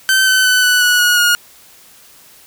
sawtooth tone with pitch steps, 1542 / 1523.4 / 1505 / 1486.9 / 1469 / 1451.3 / 1433.8 Hz, G6 / G6 / F#6 / F#6 / F#6 / F#6 / F6, -29 / -50 / +29 / +8 / -13 / -34 / +45 cents, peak -6 dBFS, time 0.09-1.35 s, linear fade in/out 0 ms, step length 180 ms, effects white hiss -44 dBFS RMS until 2.46 s

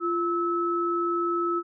sine tone pair together, 345.2 / 1300 Hz, F4 / E6, -20 / -24 cents, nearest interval octave + major seventh, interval 2296 cents, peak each -26 dBFS, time 0-1.63 s, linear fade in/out 50 ms, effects none

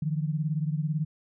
sine beating tone pair, 150.2 / 168.2 Hz, D3 / E3, +39 / +35 cents, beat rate 18 Hz, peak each -27 / -31 dBFS, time 0.02-1.05 s, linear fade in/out 5 ms, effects none

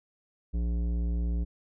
sine tone with tanh clipping, 58.27 Hz, A#1, in tune, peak -28 dBFS, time 0.53-1.45 s, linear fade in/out 20 ms, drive 13 dB, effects none

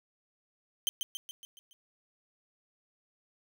sawtooth tone with echo, 3116 Hz, G7, 11 cents flat, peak -23 dBFS, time 0.87-0.89 s, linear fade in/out 0 ms, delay 140 ms, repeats 6, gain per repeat -5 dB, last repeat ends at 1.73 s, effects none

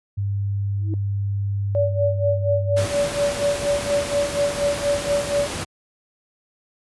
sine tone, 100 Hz, G2, 35 cents sharp, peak -20 dBFS, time 0.17-2.86 s, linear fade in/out 10 ms
sine tone with exponential growth, 320.7 Hz, E4, 48 cents flat, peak -24 dBFS, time 0.76-0.94 s, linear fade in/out 1 ms, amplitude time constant 39 ms
sine tone with tremolo, 574 Hz, D5, 40 cents flat, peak -16 dBFS, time 1.75-5.47 s, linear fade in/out 0 ms, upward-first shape sine, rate 4.2 Hz, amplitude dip 85%
pink noise, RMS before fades -28 dBFS, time 2.76-5.65 s, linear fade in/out 20 ms
effects high-pass 60 Hz 12 dB/octave + resampled to 24000 Hz

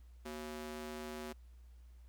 sawtooth ring-modulated tone, 305.7 Hz, D#4, 30 cents flat, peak -36 dBFS, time 0.25-1.33 s, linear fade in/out 10 ms, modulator 70.2 Hz, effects added 60 Hz sine -54 dBFS peak until 2.08 s + pink hiss -75 dBFS RMS until 2.08 s

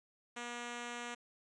5% pulse tone, 240 Hz, B3, 49 cents flat, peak -30 dBFS, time 0.36-1.15 s, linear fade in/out 10 ms, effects resampled to 22050 Hz + 12-bit

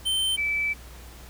square / sine tone pair in turn, 3100 / 2312 Hz, G7 / D7, -20 / -28 cents, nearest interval perfect fourth, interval 508 cents, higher first, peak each -23 dBFS, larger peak neither, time 0.05-0.37 / 0.37-0.74 s, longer second, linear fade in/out 20 ms, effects added 60 Hz sine -44 dBFS peak until 1.29 s + pink hiss -48 dBFS RMS until 1.29 s

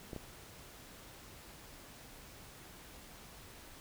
clicks, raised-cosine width 2 ms, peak -29 dBFS, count 2, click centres 0.132 / 0.163 s, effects pink hiss -54 dBFS RMS until 3.8 s

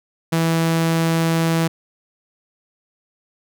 sawtooth tone, 164.3 Hz, E3, 5 cents flat, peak -12 dBFS, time 0.32-1.68 s, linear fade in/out 10 ms, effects none

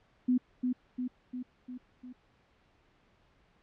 sine tone with echo, 250.5 Hz, B3, 25 cents sharp, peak -23 dBFS, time 0.28-0.38 s, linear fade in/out 10 ms, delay 350 ms, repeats 5, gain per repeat -4 dB, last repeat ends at 2.13 s, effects pink hiss -67 dBFS RMS until 3.62 s + low-pass 3000 Hz 12 dB/octave

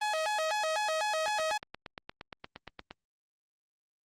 sawtooth tone with vibrato, 732 Hz, F#5, 19 cents flat, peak -25 dBFS, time 0.01-1.58 s, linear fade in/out 10 ms, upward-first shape square, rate 4 Hz, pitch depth 250 cents each way
click train, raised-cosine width 0.3 ms, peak -25 dBFS, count 15, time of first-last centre 1.28-2.91 s, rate 8.59 Hz
effects low-pass 8000 Hz 12 dB/octave + Opus 24 kbps

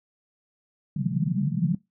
white band-pass noise, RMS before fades -25 dBFS, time 0.96-1.75 s, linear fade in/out 5 ms, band 130 to 210 Hz, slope 96 dB/octave, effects noise-tail reverb RT60 0.2 s tail -21 dB re dry

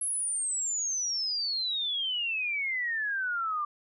sine exponential sweep, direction down, 11020 to 1174.7 Hz, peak -28 dBFS, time 0.01-3.65 s, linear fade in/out 5 ms, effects none

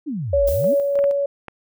sine exponential two-way sweep, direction down then up, 329.6 to 46 to 329.6 Hz, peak -23 dBFS, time 0.06-0.75 s, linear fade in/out 20 ms, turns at 0.45 s
sine tone with tremolo, 563 Hz, C#5, 27 cents sharp, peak -14 dBFS, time 0.33-1.26 s, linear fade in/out 5 ms, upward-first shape square, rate 3.2 Hz, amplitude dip 35%
violet noise with exponential decay, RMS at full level -29 dBFS, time 0.47-1.16 s, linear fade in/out 5 ms, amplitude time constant 150 ms
clicks, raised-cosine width 0.5 ms, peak -18 dBFS, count 3, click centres 0.99 / 1.041 / 1.483 s
effects none

